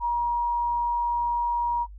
sine tone, 952 Hz, A#5, 36 cents sharp, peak -22 dBFS, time 0-1.87 s, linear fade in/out 50 ms, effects noise-tail reverb RT60 0.1 s tail -24 dB re dry + added 50 Hz sine -40 dBFS peak until 1.98 s

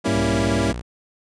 25% pulse chord, G diminished seventh, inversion none, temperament equal, 196 / 233.1 / 277.2 / 329.6 Hz, G3 / Bb3 / Db4 / Fb4, 0 / 0 / 0 / 0 cents, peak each -22 / -21 / -21 / -21 dBFS, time 0.04-0.73 s, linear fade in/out 20 ms
sine tone, 103.3 Hz, G#2, 9 cents flat, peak -24 dBFS, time 0.07-0.71 s, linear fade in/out 10 ms
sawtooth tone with vibrato, 61.74 Hz, B1, in tune, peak -24 dBFS, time 0.14-0.82 s, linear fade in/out 20 ms, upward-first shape sine, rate 2.7 Hz, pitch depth 58 cents each way
effects resampled to 22050 Hz

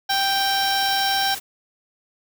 white noise, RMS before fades -32 dBFS, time 0.09-1.4 s, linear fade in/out 20 ms
harmonic tone, 784 Hz, G5, in tune, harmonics 1 / 2 / 3 / 4 / 5 / 6 / 7, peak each -22 / -26 / -35 / -28 / -27 / -35 / -27 dBFS, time 0.09-1.35 s, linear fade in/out 10 ms
effects none

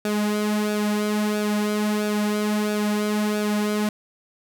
sawtooth tone with flanger, 210 Hz, G#3, 19 cents sharp, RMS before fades -23 dBFS, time 0.05-3.89 s, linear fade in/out 2 ms, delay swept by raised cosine 0.97 to 3.67 ms, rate 1.5 Hz, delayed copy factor -0.65, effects none

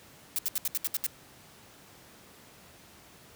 blue noise bursts, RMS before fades -29 dBFS, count 8, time 0.36-1.065 s, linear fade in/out 0 ms, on 26 ms, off 71 ms, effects pink hiss -54 dBFS RMS until 3.35 s + high-pass 80 Hz 12 dB/octave

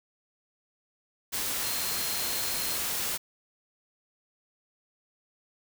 sine tone in noise, 4186 Hz, C8, in tune, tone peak -38 dBFS, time 1.62-2.78 s, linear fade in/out 20 ms, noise white, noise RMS -31 dBFS, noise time 1.32-3.18 s, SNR -10 dB, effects none

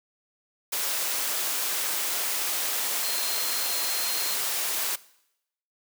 sine tone in noise, 4186 Hz, C8, in tune, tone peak -33 dBFS, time 3.03-4.35 s, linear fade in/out 10 ms, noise white, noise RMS -28 dBFS, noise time 0.72-4.96 s, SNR -8 dB, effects noise-tail reverb RT60 0.8 s tail -20 dB re dry + high-pass 400 Hz 12 dB/octave

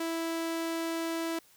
sawtooth tone, 329.6 Hz, E4, in tune, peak -27 dBFS, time 0-1.39 s, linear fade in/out 5 ms, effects white hiss -61 dBFS RMS until 1.56 s

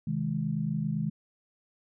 sine tone cluster, 131.9 / 159.7 / 209.8 Hz, C3 / D#3 / G#3, +14 / +45 / +18 cents, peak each -35 / -30 / -32 dBFS, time 0.07-1.1 s, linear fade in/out 5 ms, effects none

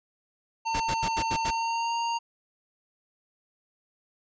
square tone with pitch glide, 905 to 929.9 Hz, A5 to A#5, +48 to -5 cents, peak -27 dBFS, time 0.65-2.19 s, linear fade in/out 20 ms, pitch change +47 cents, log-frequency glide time 1.42-1.94 s
pink noise bursts, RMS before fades -31 dBFS, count 6, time 0.74-1.509 s, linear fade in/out 10 ms, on 64 ms, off 77 ms
effects resampled to 16000 Hz

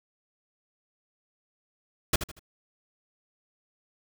pink noise with echo, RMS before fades -22 dBFS, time 2.13-2.16 s, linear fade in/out 5 ms, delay 78 ms, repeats 3, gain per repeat -10 dB, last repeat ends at 2.394 s, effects none

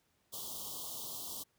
white band-stop noise, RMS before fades -43 dBFS, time 0.32-1.44 s, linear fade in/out 20 ms, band 1200 to 3000 Hz, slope 96 dB/octave, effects pink hiss -75 dBFS RMS until 1.58 s + high-pass 60 Hz 12 dB/octave

